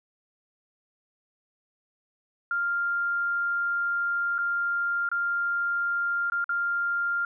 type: tone with dropouts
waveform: sine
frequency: 1396.9 Hz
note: F6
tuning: in tune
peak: -24 dBFS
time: 2.51-7.25 s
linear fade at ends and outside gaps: 2 ms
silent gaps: 4.382-4.387 / 5.09-5.115 / 6.3-6.32 / 6.443-6.492 s
effects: none